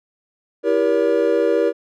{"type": "chord", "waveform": "triangle", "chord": "E diminished seventh", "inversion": "none", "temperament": "just", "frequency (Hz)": [329.6, 395.6, 474.7, 569.6], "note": ["E4", "G4", "Bb4", "Db5"], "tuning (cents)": [0, 16, 31, 47], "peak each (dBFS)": [-20, -19, -16, -19], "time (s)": [0.63, 1.73], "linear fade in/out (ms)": 50, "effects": []}